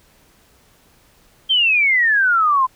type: exponential sweep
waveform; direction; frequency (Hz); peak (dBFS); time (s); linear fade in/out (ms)
sine; down; 3193 to 1011; -12; 1.49-2.67; 20
effects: pink hiss -54 dBFS RMS until 2.75 s